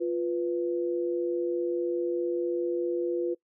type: tone pair together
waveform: sine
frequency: 349.2 / 493.9 Hz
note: F4 / B4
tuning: 0 / 0 cents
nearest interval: tritone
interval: 600 cents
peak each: -27 / -31 dBFS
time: 0-3.35 s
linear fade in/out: 20 ms
effects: noise-tail reverb RT60 0.1 s tail -21 dB re dry